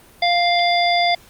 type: harmonic tone with a mistuned harmonic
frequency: 698.5 Hz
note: F5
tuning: in tune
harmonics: 1 / 3 / 5 / 7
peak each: -16 / -21 / -23 / -24 dBFS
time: 0.22-1.15 s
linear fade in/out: 5 ms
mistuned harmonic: 7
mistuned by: -22 cents
effects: pink hiss -48 dBFS RMS until 1.29 s + Opus 32 kbps